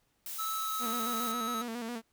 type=noise; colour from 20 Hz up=blue; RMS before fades=-40 dBFS; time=0.26-1.32 s; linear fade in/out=2 ms
type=tone with pitch glide; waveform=square; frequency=1305 to 1292.2 Hz; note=E6 to E6; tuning=-18 to -35 cents; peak=-34 dBFS; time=0.38-1.63 s; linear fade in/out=20 ms; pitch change=-17 cents; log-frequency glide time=0.56-0.74 s
type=tone with vibrato; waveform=sawtooth; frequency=233.6 Hz; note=A#3; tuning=4 cents sharp; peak=-32 dBFS; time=0.79-2.02 s; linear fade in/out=50 ms; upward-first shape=square; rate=7.3 Hz; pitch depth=59 cents each way
effects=pink hiss -74 dBFS RMS until 2.12 s